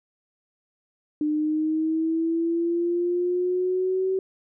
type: linear sweep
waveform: sine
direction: up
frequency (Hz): 300 to 381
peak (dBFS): -21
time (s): 1.21-4.19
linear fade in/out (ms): 2
effects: none